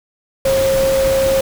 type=tone in noise; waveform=sine; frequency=537 Hz; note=C5; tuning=45 cents sharp; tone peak=-12 dBFS; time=0.45-1.41 s; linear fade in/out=5 ms; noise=pink; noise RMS=-23 dBFS; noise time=0.45-1.41 s; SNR=+8 dB; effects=none